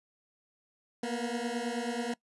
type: beating tone pair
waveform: 20% pulse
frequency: 233.1 / 242.4 Hz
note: A#3 / B3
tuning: 0 / -32 cents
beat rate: 9.3 Hz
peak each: -30 dBFS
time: 1.03-2.14 s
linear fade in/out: 5 ms
effects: noise-tail reverb RT60 0.1 s tail -22 dB re dry + resampled to 24000 Hz